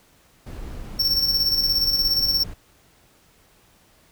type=noise; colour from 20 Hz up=brown; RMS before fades=-34 dBFS; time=0.46-2.54 s; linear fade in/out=10 ms
type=tone with tremolo; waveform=square; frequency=5450 Hz; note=F8; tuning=43 cents flat; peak=-17 dBFS; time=0.99-2.44 s; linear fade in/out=10 ms; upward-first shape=square; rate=17 Hz; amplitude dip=45%
effects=pink hiss -57 dBFS RMS until 4.11 s